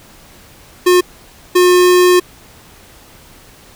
square tone bursts at uneven times, 359.8 Hz, F#4, 48 cents flat, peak -7 dBFS, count 2, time 0.86-1.01 / 1.55-2.2 s, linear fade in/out 10 ms, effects pink hiss -42 dBFS RMS until 3.75 s

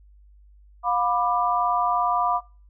sine chord, B diminished, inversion second, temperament just, 711.2 / 987.8 / 1185.3 Hz, F5 / B5 / D6, +31 / 0 / +16 cents, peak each -24 dBFS, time 0.83-2.41 s, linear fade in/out 50 ms, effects noise-tail reverb RT60 0.4 s tail -24 dB re dry + added 50 Hz sine -49 dBFS peak until 2.69 s

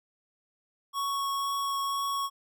square tone with vibrato, 1108.7 Hz, C#6, in tune, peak -29 dBFS, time 0.93-2.3 s, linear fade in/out 50 ms, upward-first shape triangle, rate 2 Hz, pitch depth 9 cents each way, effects none

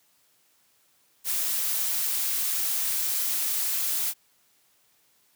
blue noise, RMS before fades -27 dBFS, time 1.24-4.14 s, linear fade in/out 50 ms, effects white hiss -65 dBFS RMS until 5.35 s + high-pass 80 Hz 12 dB/octave

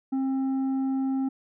triangle tone with tanh clipping, 266.6 Hz, C4, 33 cents sharp, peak -25 dBFS, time 0.12-1.29 s, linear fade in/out 10 ms, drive 10 dB, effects none

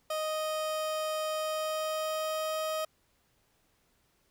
30% pulse tone with pitch glide, 623 to 628.1 Hz, D#5 to D#5, +2 to +16 cents, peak -28 dBFS, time 0.1-2.85 s, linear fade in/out 5 ms, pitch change +14 cents, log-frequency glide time 1.3-2.61 s, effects pink hiss -71 dBFS RMS until 4.3 s

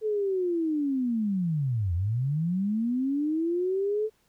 sine linear two-way sweep, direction down then up, 440 to 82.41 to 440 Hz, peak -24 dBFS, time 0.01-4.1 s, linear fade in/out 50 ms, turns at 1.94 s, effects pink hiss -68 dBFS RMS until 4.28 s

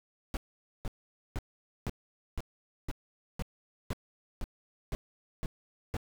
brown noise bursts, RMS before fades -33 dBFS, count 12, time 0.34-5.968 s, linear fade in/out 0 ms, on 29 ms, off 480 ms, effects none

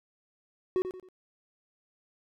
triangle tone with echo, 370 Hz, F#4, in tune, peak -22 dBFS, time 0.76-0.82 s, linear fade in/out 0 ms, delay 89 ms, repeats 3, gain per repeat -9 dB, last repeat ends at 1.087 s, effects none

